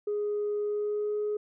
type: tone with pitch glide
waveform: sine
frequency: 415.3 to 419.4 Hz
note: G#4 to G#4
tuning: 0 to +17 cents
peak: -26 dBFS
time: 0.07-1.37 s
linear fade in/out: 5 ms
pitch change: +17 cents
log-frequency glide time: 0.6-1.17 s
effects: tanh soft clip ceiling -24 dBFS